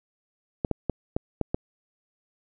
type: clicks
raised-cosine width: 2 ms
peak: -11 dBFS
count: 6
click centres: 0.648 / 0.713 / 0.897 / 1.165 / 1.413 / 1.545 s
effects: none